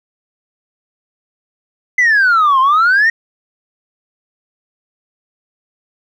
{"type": "exponential two-way sweep", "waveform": "sine", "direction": "down then up", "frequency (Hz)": [2049, 1028, 1893], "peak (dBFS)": -6, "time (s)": [1.98, 3.1], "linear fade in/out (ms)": 5, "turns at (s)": 2.6, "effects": ["tanh soft clip ceiling -6 dBFS", "8-bit"]}